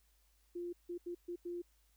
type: tone bursts at uneven times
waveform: sine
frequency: 349.2 Hz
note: F4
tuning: in tune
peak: -39 dBFS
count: 5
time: 0.55-0.73 / 0.89-0.98 / 1.06-1.15 / 1.28-1.36 / 1.45-1.62 s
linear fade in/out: 10 ms
effects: added 52 Hz sine -70 dBFS peak until 1.96 s + white hiss -75 dBFS RMS until 1.96 s